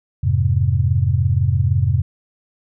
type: chord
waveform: sine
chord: F minor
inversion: none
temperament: just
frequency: 87.31 / 104.77 / 130.96 Hz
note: F2 / Ab2 / C3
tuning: 0 / +16 / +2 cents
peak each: -18 dBFS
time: 0.23-2.02 s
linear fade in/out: 10 ms
effects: none